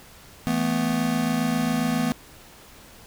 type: chord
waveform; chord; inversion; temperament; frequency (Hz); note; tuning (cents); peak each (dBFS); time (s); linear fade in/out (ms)
square; E suspended fourth; none; just; 164.81 / 219.8 / 247.2; E3 / A3 / B3; 0 / -2 / +2; -29 / -27 / -25; 0.47-2.12; 0
effects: pink hiss -48 dBFS RMS until 3.06 s